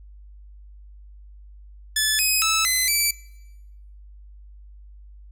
10% pulse tone with pitch steps, 1732 / 2527 / 1307 / 2034 / 2317 Hz, A6 / D#7 / E6 / C7 / D7, -28 / +26 / -15 / -50 / -24 cents, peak -10 dBFS, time 1.96-3.11 s, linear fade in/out 5 ms, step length 230 ms, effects noise-tail reverb RT60 1.0 s tail -23 dB re dry + added 50 Hz sine -42 dBFS peak until 5.31 s

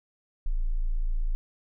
sine tone, 27.95 Hz, A0, 28 cents sharp, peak -23 dBFS, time 0.46-1.35 s, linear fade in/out 0 ms, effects none

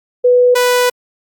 sine / sawtooth tone pair in turn, 493.9 / 493.9 Hz, B4 / B4, 0 / 0 cents, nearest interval unison, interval 0 cents, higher neither, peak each -6 dBFS, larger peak neither, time 0.24-0.55 / 0.55-0.9 s, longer second, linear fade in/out 10 ms, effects Opus 48 kbps

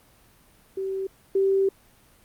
sine tone pair in turn, 384.9 / 388.5 Hz, G4 / G4, -32 / -16 cents, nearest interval unison, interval 16 cents, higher second, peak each -26 / -18 dBFS, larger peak second, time 0.77-1.07 / 1.35-1.69 s, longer second, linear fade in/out 5 ms, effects pink hiss -57 dBFS RMS until 2.24 s + Opus 32 kbps

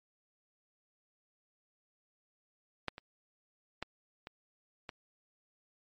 clicks, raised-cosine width 0.3 ms, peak -17 / -29 / -20 / -28 / -25 dBFS, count 5, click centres 2.883 / 2.981 / 3.826 / 4.271 / 4.892 s, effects MP3 48 kbps

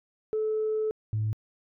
sine tone pair in turn, 433.6 / 107.84 Hz, A4 / A2, -25 / -34 cents, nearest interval 2 octaves, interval 2409 cents, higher first, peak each -24 dBFS, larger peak neither, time 0.33-0.91 / 1.13-1.33 s, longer first, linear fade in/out 0 ms, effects tanh soft clip ceiling -21 dBFS

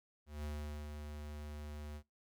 square tone with ADSR envelope, 74.5 Hz, D2, 25 cents sharp, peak -40 dBFS, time 0.26-2.03 s, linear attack 180 ms, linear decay 430 ms, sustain -5 dB, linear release 70 ms, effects noise-tail reverb RT60 0.2 s tail -24 dB re dry

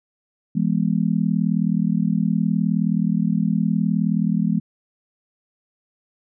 sine chord, E major, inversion none, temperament equal with one note detuned, 168.47 / 207.7 / 246.9 Hz, E3 / G#3 / B3, +38 / 0 / 0 cents, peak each -21 / -20 / -25 dBFS, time 0.55-4.6 s, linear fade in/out 10 ms, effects none

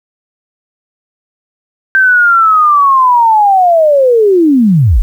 sine linear sweep, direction down, 1568 to 32.7 Hz, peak -4 dBFS, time 1.95-5.02 s, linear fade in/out 0 ms, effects 7-bit

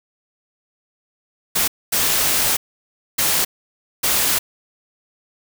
white noise bursts at uneven times, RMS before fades -18 dBFS, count 4, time 1.55-1.68 / 1.92-2.57 / 3.18-3.45 / 4.03-4.39 s, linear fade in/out 10 ms, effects none

